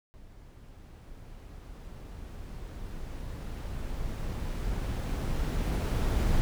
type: noise with level ramp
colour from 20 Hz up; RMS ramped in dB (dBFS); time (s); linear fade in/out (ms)
brown; -51 to -25; 0.14-6.41; 0
effects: none